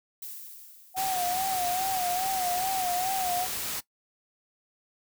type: noise with exponential decay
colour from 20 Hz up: violet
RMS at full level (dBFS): -38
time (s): 0.22-1.83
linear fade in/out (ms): 5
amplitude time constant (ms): 350
type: tone with vibrato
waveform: sine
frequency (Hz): 740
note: F#5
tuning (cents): 0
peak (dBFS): -27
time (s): 0.94-3.48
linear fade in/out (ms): 50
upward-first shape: sine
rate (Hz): 2.4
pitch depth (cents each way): 72
type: noise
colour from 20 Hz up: white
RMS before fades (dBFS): -33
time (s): 0.96-3.81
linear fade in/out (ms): 20
effects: noise-tail reverb RT60 0.1 s tail -19 dB re dry